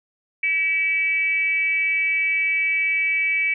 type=tone with frequency modulation; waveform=sine; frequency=2294 Hz; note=D7; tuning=41 cents flat; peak=-18 dBFS; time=0.43-3.54 s; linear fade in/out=5 ms; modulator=357 Hz; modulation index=0.48; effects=none

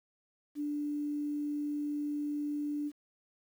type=tone with quantisation; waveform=sine; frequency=293.7 Hz; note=D4; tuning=in tune; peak=-32 dBFS; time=0.55-2.92 s; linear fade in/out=50 ms; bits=10; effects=none

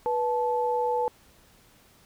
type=tone pair together; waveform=sine; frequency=488.8 / 871 Hz; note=B4 / A5; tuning=-18 / -18 cents; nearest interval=minor seventh; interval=1000 cents; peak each=-26 dBFS; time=0.06-1.08 s; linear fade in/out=0 ms; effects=pink hiss -58 dBFS RMS until 2.05 s

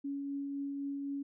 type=tone with tremolo; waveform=sine; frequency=280 Hz; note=C#4; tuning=18 cents sharp; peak=-34 dBFS; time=0.04-1.23 s; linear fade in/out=10 ms; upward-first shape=triangle; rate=3.9 Hz; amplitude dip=25%; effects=none

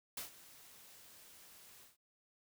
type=noise with ADSR envelope; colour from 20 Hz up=white; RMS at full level=-42 dBFS; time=0.17-1.97 s; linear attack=4 ms; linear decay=120 ms; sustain=-17 dB; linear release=150 ms; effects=none

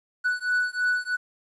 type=beating tone pair; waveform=triangle; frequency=1480 / 1483.1 Hz; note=F#6 / F#6; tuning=0 / +4 cents; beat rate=3.1 Hz; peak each=-24 dBFS; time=0.24-1.17 s; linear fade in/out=20 ms; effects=resampled to 24000 Hz + 10-bit

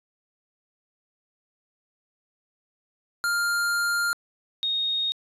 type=tone pair in turn; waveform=square / sine; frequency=1400 / 3721 Hz; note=F6 / A#7; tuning=+4 / -4 cents; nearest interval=octave + perfect fourth; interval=1692 cents; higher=second; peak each=-23 dBFS; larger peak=neither; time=3.24-4.13 / 4.63-5.12 s; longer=first; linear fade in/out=0 ms; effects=resampled to 32000 Hz + 10-bit

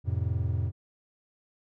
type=chord; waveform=triangle; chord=F major; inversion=none; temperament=equal with one note detuned; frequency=87.31 / 108.74 / 130.81 Hz; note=F2 / A2 / C3; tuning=0 / -20 / 0 cents; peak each=-27 / -28 / -32 dBFS; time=0.04-0.72 s; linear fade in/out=50 ms; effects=none

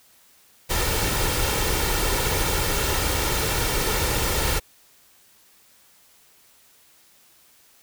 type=noise with comb filter; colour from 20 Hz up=pink; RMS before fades=-23 dBFS; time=0.69-4.6 s; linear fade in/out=20 ms; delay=2.2 ms; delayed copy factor=+0.5; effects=white hiss -56 dBFS RMS until 7.82 s

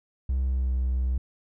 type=tone with pitch glide; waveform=triangle; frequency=65.41 to 63.55 Hz; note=C2 to C2; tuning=0 to -50 cents; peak=-20 dBFS; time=0.29-1.18 s; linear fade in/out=5 ms; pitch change=-50 cents; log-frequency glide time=0.42-0.74 s; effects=tanh soft clip ceiling -17 dBFS

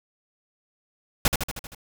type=noise with echo; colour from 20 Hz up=pink; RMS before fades=-19 dBFS; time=1.25-1.28 s; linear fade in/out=2 ms; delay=78 ms; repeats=6; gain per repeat=-4 dB; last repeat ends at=1.748 s; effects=none

